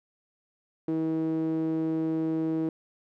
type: tone with band-pass filter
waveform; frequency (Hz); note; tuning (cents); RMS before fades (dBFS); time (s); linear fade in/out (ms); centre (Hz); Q
sawtooth; 160.3; E3; -48; -28; 0.88-2.69; 2; 350; 4.4
effects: none